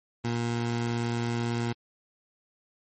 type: tone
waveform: 20% pulse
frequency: 118 Hz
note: A#2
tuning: 22 cents sharp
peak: -22 dBFS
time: 0.24-1.73 s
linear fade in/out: 10 ms
effects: MP3 32 kbps